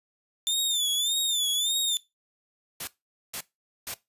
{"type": "tone with vibrato", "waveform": "sawtooth", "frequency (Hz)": 3552, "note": "A7", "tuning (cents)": 16, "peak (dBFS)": -21, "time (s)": [0.47, 1.97], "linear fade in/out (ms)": 0, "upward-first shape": "sine", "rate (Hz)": 1.7, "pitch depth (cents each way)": 100}
{"type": "noise bursts", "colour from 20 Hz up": "white", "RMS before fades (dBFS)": -34, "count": 3, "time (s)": [2.8, 3.942], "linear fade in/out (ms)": 5, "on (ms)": 74, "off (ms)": 460}
{"effects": ["noise-tail reverb RT60 0.2 s tail -19 dB re dry", "resampled to 32000 Hz"]}